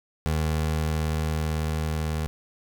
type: tone with level ramp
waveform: 25% pulse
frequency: 78.1 Hz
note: D#2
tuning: 7 cents sharp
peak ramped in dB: -19 to -22 dBFS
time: 0.26-2.27 s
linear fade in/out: 0 ms
effects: none